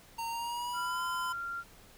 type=tone with pitch glide; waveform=square; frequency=921 to 1016 Hz; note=A#5 to B5; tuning=-21 to +49 cents; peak=-35 dBFS; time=0.18-1.33 s; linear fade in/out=10 ms; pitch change=+170 cents; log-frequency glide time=0.29-1.02 s
type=tone; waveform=sine; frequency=1385 Hz; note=F6; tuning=15 cents flat; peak=-35 dBFS; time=0.73-1.64 s; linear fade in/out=50 ms
effects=pink hiss -57 dBFS RMS until 1.97 s